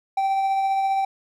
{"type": "tone with tremolo", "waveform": "triangle", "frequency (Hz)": 778, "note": "G5", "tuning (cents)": -13, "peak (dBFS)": -16, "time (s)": [0.17, 1.05], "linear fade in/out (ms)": 5, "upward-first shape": "triangle", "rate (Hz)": 15, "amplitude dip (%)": 30, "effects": []}